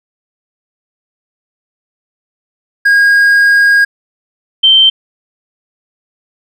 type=tone pair in turn; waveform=triangle / sine; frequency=1632 / 3120 Hz; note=G#6 / G7; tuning=-31 / -9 cents; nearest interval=major seventh; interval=1122 cents; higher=second; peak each=-3 dBFS; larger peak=neither; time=2.85-3.85 / 4.63-4.9 s; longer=first; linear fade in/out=10 ms; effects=none